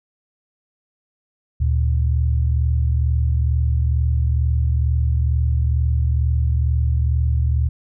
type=tone pair together; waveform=sine; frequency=74.1 / 116.31 Hz; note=D2 / A#2; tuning=+16 / -3 cents; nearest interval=minor sixth; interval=781 cents; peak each=-16 / -21 dBFS; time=1.6-7.69 s; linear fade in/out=10 ms; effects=none